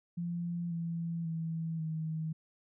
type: tone with pitch steps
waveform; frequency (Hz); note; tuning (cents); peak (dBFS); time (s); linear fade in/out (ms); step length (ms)
sine; 172.2 / 167.59 / 163.1 / 158.73; F3 / E3 / E3 / D#3; -24 / +29 / -18 / +35; -33; 0.17-2.33; 10; 540
effects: none